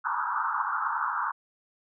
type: band-pass noise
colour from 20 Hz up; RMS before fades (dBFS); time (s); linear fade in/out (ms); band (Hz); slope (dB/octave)
pink; -29; 0.04-1.32; 20; 870 to 1500; 96
effects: none